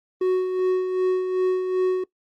triangle tone with tremolo, 370 Hz, F#4, in tune, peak -15 dBFS, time 0.21-2.04 s, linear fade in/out 5 ms, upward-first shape sine, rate 2.6 Hz, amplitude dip 50%, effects noise-tail reverb RT60 0.1 s tail -21 dB re dry + Opus 24 kbps

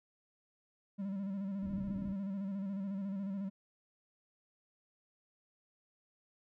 triangle tone with vibrato, 196 Hz, G3, in tune, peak -34 dBFS, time 0.98-3.5 s, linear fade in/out 20 ms, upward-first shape square, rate 14 Hz, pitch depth 47 cents each way
white low-pass noise, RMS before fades -45 dBFS, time 1.61-2.15 s, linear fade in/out 50 ms, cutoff 280 Hz, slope 48 dB/octave
effects none

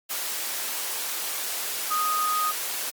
sine tone in noise, 1244.5 Hz, D#6, in tune, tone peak -23 dBFS, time 1.9-2.52 s, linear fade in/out 20 ms, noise white, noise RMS -30 dBFS, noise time 0.09-2.91 s, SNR +4 dB, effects high-pass 400 Hz 12 dB/octave + Opus 48 kbps

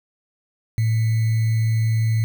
sine tone with sample-and-hold, 111.8 Hz, A2, 28 cents sharp, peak -16 dBFS, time 0.78-2.24 s, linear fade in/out 0 ms, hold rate 2100 Hz, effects none

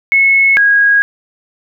sine tone pair in turn, 2190 / 1643.8 Hz, C#7 / G#6, -22 / -18 cents, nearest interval perfect fourth, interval 496 cents, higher first, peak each -6 dBFS, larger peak neither, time 0.12-0.57 / 0.57-1.02 s, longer neither, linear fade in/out 0 ms, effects none

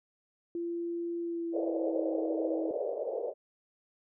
sine tone with pitch glide, 341.3 to 323.4 Hz, F4 to E4, -40 to -33 cents, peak -32 dBFS, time 0.55-2.71 s, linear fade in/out 2 ms, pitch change -93 cents, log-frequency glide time 1.2-2.07 s
pink band-pass noise, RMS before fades -34 dBFS, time 1.52-3.34 s, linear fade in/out 50 ms, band 440 to 610 Hz, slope 48 dB/octave
effects none

